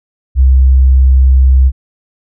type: tone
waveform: sine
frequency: 65.41 Hz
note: C2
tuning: in tune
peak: -3 dBFS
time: 0.35-1.72 s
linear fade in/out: 50 ms
effects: none